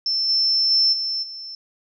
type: tone with level steps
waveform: sine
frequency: 5330 Hz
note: E8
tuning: 18 cents sharp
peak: -19 / -16 / -14 / -22 / -32 dBFS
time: 0.06-1.55 s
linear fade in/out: 2 ms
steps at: 0.28 / 0.7 / 0.92 / 1.22 s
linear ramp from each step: 20 ms
effects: none